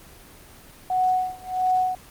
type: tone with tremolo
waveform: sine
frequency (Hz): 740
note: F#5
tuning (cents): 0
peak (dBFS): -17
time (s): 0.9-1.95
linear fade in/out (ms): 2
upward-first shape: sine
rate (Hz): 1.5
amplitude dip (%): 95
effects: pink hiss -47 dBFS RMS until 2.1 s + Opus 24 kbps